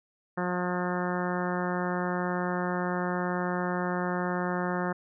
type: harmonic tone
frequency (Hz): 179.1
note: F3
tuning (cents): +44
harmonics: 1 / 2 / 3 / 4 / 5 / 6 / 7 / 8 / 9 / 10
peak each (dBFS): -31 / -34 / -36 / -37 / -38 / -39 / -39 / -40 / -41 / -41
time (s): 0.37-4.93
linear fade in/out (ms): 10
effects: none